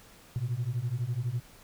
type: beating tone pair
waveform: sine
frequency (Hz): 114.8 / 126.8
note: A#2 / B2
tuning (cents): -26 / +46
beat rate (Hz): 12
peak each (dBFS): -31 / -30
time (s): 0.36-1.4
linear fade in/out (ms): 0
effects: tanh soft clip ceiling -24 dBFS + pink hiss -55 dBFS RMS until 1.63 s

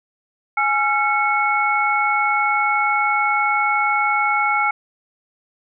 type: tone cluster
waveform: sine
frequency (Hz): 834 / 1365 / 2201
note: G#5 / F6 / C#7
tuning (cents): +7 / -40 / -13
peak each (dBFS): -20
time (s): 0.57-4.71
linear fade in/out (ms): 5
effects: none

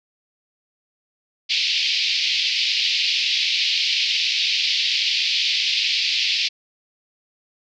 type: band-pass noise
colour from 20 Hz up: white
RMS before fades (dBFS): -21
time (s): 1.49-6.49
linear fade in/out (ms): 20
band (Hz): 2300 to 4900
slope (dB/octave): 48
effects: none

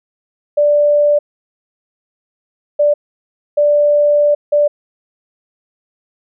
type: tone bursts at uneven times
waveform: sine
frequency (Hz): 587.3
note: D5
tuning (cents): 0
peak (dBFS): -8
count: 4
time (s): 0.57-1.19 / 2.79-2.94 / 3.57-4.35 / 4.52-4.68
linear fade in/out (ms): 10
effects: none

